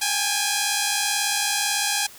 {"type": "tone pair together", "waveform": "5% pulse", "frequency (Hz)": [800.9, 839], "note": ["G5", "G#5"], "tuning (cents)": [37, 17], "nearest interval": "minor second", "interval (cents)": 80, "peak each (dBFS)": -12, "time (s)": [0.01, 2.07], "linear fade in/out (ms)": 10, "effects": ["white hiss -45 dBFS RMS until 2.18 s"]}